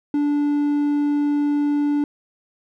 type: tone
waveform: triangle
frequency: 291.2 Hz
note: D4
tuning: 15 cents flat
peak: -15 dBFS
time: 0.14-2.04 s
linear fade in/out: 2 ms
effects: none